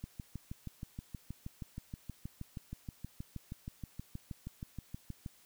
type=click train; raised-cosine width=5 ms; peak=-29 dBFS; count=34; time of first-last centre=0.04-5.262 s; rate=6.32 Hz; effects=white hiss -64 dBFS RMS until 5.45 s